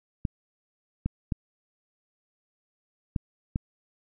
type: clicks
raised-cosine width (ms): 5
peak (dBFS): -14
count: 5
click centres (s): 0.252 / 1.06 / 1.322 / 3.162 / 3.559
effects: none